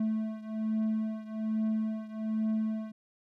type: beating tone pair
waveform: triangle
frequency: 218.3 / 219.5 Hz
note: A3 / A3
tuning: -13 / -4 cents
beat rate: 1.2 Hz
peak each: -29 / -32 dBFS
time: 0-2.92 s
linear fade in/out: 5 ms
effects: none